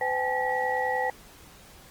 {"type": "tone cluster", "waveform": "sine", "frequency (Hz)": [507, 783, 853, 1926], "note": ["B4", "G5", "G#5", "B6"], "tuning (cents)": [45, -2, 46, -44], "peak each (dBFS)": -30, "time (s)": [0.01, 1.1], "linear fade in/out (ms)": 2, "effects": ["pink hiss -51 dBFS RMS until 1.9 s", "Opus 24 kbps"]}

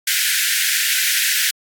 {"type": "high-pass noise", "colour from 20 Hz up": "pink", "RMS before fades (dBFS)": -18, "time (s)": [0.07, 1.51], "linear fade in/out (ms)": 5, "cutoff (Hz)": 1500, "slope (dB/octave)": 96, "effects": ["AAC 64 kbps"]}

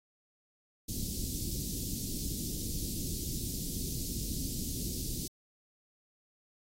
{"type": "band-stop noise", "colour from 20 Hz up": "pink", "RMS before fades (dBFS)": -37, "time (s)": [0.88, 5.28], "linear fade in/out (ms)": 10, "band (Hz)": [320, 4500], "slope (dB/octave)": 24, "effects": ["AAC 48 kbps"]}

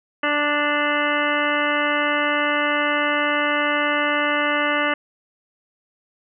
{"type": "harmonic tone", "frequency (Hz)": 293.7, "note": "D4", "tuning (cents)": 0, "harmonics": [1, 2, 3, 4, 5, 6, 7, 9, 10], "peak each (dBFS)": [-27, -25, -30, -25, -26, -26, -26, -30, -31], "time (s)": [0.23, 4.94], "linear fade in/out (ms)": 5, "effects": []}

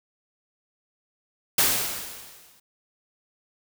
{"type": "noise with exponential decay", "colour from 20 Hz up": "white", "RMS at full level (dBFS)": -18, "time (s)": [1.58, 2.6], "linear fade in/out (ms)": 5, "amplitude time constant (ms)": 220, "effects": []}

